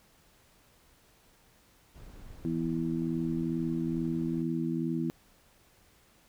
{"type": "noise", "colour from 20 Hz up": "brown", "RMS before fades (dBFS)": -48, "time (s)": [1.94, 4.43], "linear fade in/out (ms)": 20}
{"type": "harmonic tone", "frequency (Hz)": 82.3, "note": "E2", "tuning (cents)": -2, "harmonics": [2, 3, 4], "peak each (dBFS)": [-33, -33, -33], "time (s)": [2.45, 5.1], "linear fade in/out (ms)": 0}
{"effects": ["pink hiss -63 dBFS RMS until 6.28 s"]}